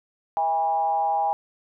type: tone with frequency modulation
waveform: sine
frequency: 812 Hz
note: G#5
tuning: 39 cents flat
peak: -20 dBFS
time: 0.37-1.33 s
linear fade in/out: 0 ms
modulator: 164 Hz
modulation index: 0.61
effects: none